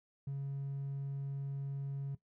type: tone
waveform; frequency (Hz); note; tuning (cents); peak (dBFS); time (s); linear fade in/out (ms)
triangle; 138.59; C#3; 0; -33; 0.27-2.15; 5
effects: noise-tail reverb RT60 0.1 s tail -18 dB re dry + tanh soft clip ceiling -33 dBFS